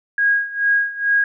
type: tone with tremolo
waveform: sine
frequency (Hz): 1640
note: G#6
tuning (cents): -22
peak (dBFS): -12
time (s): 0.18-1.24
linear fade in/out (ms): 2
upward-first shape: sine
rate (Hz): 2.3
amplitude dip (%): 85
effects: none